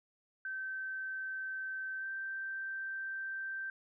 sine tone with pitch glide, 1545 to 1563.9 Hz, G6 to G6, -26 to -5 cents, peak -37 dBFS, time 0.45-3.7 s, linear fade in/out 2 ms, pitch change +21 cents, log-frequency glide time 1.98-2.06 s, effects none

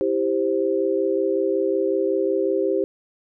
sine chord, C major, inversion first, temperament just, 327 / 392.4 / 523.3 Hz, E4 / G4 / C5, -14 / +2 / 0 cents, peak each -25 / -21 / -24 dBFS, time 0.01-2.84 s, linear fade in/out 0 ms, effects none

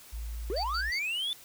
sine tone, 56.2 Hz, A1, 37 cents sharp, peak -34 dBFS, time 0.12-0.91 s, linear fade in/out 20 ms
triangle linear sweep, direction up, 340 to 3558 Hz, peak -28 dBFS, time 0.5-1.33 s, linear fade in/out 0 ms
sine tone bursts, 4582 Hz, D8, 44 cents flat, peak -32 dBFS, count 3, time 0.56-0.994 s, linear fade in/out 10 ms, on 78 ms, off 100 ms
effects tanh soft clip ceiling -18 dBFS + white hiss -52 dBFS RMS until 1.44 s

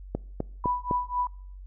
click train, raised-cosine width 2 ms, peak -14 dBFS, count 4, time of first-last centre 0.15-0.911 s, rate 3.94 Hz
sine tone with tremolo, 987.8 Hz, B5, in tune, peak -22 dBFS, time 0.64-1.27 s, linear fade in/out 2 ms, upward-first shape triangle, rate 4 Hz, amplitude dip 100%
effects noise-tail reverb RT60 0.6 s tail -25 dB re dry + added 47 Hz sine -40 dBFS peak until 1.66 s

